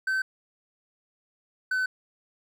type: tone pair in turn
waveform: triangle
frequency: 1538 / 1514.2 Hz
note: G6 / F#6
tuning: -33 / +40 cents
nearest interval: unison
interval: 27 cents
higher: first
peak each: -22 dBFS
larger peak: neither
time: 0.07-0.22 / 1.71-1.86 s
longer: neither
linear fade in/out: 5 ms
effects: none

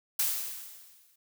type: noise with exponential decay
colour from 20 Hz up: blue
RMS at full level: -26 dBFS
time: 0.19-1.16 s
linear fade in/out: 5 ms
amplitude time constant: 210 ms
effects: none

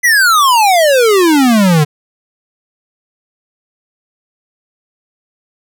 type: exponential sweep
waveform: square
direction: down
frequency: 2025 to 143.6 Hz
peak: -7 dBFS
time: 0.03-1.85 s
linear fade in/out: 20 ms
effects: none

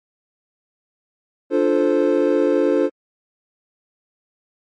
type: chord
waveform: triangle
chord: D minor seventh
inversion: none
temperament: equal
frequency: 293.7 / 349.2 / 440 / 523.3 Hz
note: D4 / F4 / A4 / C5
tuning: 0 / 0 / 0 / 0 cents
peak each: -18 dBFS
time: 1.5-2.9 s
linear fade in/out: 50 ms
effects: MP3 48 kbps

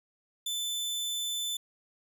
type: tone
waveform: sawtooth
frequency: 3520 Hz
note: A7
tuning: in tune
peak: -28 dBFS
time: 0.46-1.57 s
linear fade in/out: 5 ms
effects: none

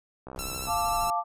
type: click train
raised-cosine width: 1 ms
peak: -26 dBFS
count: 28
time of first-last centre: 0.27-0.685 s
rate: 65 Hz
type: noise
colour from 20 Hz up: brown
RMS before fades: -40 dBFS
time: 0.36-1.1 s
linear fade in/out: 0 ms
type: tone with vibrato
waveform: 5% pulse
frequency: 1332 Hz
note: E6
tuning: 18 cents sharp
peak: -22 dBFS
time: 0.39-1.1 s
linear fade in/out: 0 ms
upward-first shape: sine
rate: 13 Hz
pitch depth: 28 cents each way
type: chord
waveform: sine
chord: D minor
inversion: first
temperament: equal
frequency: 698.5 / 880 / 1174.7 Hz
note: F5 / A5 / D6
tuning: 0 / 0 / 0 cents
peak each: -29 dBFS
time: 0.66-1.24 s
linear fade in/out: 50 ms
effects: resampled to 32000 Hz

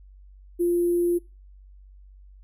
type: tone with sample-and-hold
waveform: sine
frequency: 347.5 Hz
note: F4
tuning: 9 cents flat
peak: -19 dBFS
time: 0.59-1.19 s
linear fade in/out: 20 ms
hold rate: 11025 Hz
effects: noise-tail reverb RT60 0.3 s tail -24 dB re dry + added 48 Hz sine -46 dBFS peak until 2.43 s

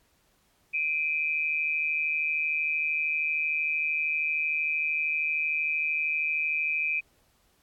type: tone pair together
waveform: sine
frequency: 2374 / 2527 Hz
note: D7 / D#7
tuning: +18 / +26 cents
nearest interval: minor second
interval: 108 cents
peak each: -28 / -28 dBFS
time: 0.73-7.01 s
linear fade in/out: 20 ms
effects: pink hiss -67 dBFS RMS until 7.62 s + AAC 64 kbps

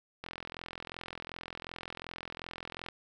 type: click train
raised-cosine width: 0.3 ms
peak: -24 dBFS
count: 114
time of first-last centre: 0.24-2.886 s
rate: 42.7 Hz
effects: none

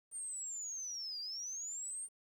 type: linear two-way sweep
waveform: sine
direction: down then up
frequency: 8910 to 4699 to 8910 Hz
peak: -40 dBFS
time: 0.11-2.09 s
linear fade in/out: 50 ms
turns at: 1.2 s
effects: 11-bit

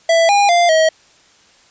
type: tone with pitch steps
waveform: square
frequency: 663 / 811 / 695 / 637 Hz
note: E5 / G#5 / F5 / D#5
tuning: +10 / -41 / -9 / +41 cents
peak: -10 dBFS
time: 0.09-0.89 s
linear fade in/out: 5 ms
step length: 200 ms
effects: white hiss -50 dBFS RMS until 1.7 s + resampled to 16000 Hz

